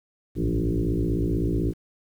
sine tone with frequency modulation, 116.54 Hz, A#2, in tune, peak -21 dBFS, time 0.35-1.74 s, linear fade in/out 50 ms, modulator 56 Hz, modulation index 4.8, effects 9-bit

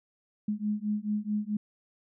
sine beating tone pair, 207.7 / 212.3 Hz, G#3 / G#3, 0 / +38 cents, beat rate 4.6 Hz, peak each -31 dBFS, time 0.48-1.57 s, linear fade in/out 5 ms, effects none

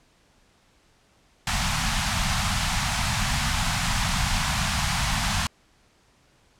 pink band-stop noise, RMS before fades -24 dBFS, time 1.47-5.47 s, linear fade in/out 2 ms, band 220 to 710 Hz, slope 48 dB/octave, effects pink hiss -61 dBFS RMS until 6.59 s + low-pass 8000 Hz 12 dB/octave

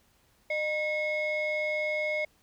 sine tone pair together, 610 / 2174 Hz, D#5 / C#7, -34 / -34 cents, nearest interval octave + minor seventh, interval 2200 cents, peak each -28 dBFS, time 0.5-2.25 s, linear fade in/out 5 ms, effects tanh soft clip ceiling -24 dBFS + pink hiss -66 dBFS RMS until 2.42 s

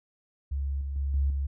sine tone with level steps, 69.3 Hz, C#2, in tune, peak -27 / -30 / -26 / -22 / -26 dBFS, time 0.51-1.47 s, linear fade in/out 10 ms, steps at 0.81 / 0.96 / 1.14 / 1.3 s, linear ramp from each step 2 ms, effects none

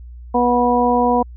harmonic tone, 243.9 Hz, B3, 21 cents flat, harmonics 1 / 2 / 3 / 4, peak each -18 / -18 / -18 / -18 dBFS, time 0.34-1.23 s, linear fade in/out 10 ms, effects added 60 Hz sine -33 dBFS peak until 1.36 s

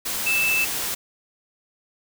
sine tone in noise, 2637 Hz, E7, in tune, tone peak -19 dBFS, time 0.26-0.65 s, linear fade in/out 10 ms, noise white, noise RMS -27 dBFS, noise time 0.05-0.95 s, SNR +5 dB, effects none

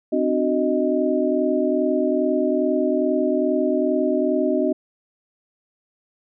sine tone cluster, 258.1 / 300.5 / 370.5 / 623 Hz, C4 / D4 / F#4 / D#5, -23 / +40 / +2 / +2 cents, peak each -23 dBFS, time 0.12-4.73 s, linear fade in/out 10 ms, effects none

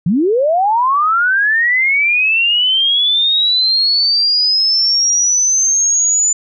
sine linear sweep, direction up, 150.9 to 7040 Hz, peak -10 dBFS, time 0.06-6.33 s, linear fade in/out 5 ms, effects none

